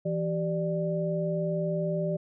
sine tone cluster, 166.7 / 386.3 / 593 Hz, E3 / G4 / D5, +20 / -25 / +17 cents, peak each -29 / -34 / -30 dBFS, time 0.05-2.17 s, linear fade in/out 10 ms, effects none

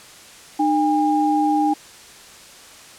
sine tone pair together, 303.4 / 810 Hz, D#4 / G#5, -44 / -43 cents, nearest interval octave + perfect fourth, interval 1701 cents, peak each -18 dBFS, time 0.59-1.74 s, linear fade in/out 10 ms, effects white hiss -43 dBFS RMS until 2.98 s + low-pass 9000 Hz 12 dB/octave

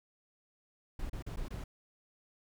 brown noise with dropouts, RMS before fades -39 dBFS, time 0.99-1.64 s, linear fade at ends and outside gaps 5 ms, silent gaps 1.097-1.13 / 1.225-1.264 / 1.361-1.37 / 1.484-1.505 s, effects none

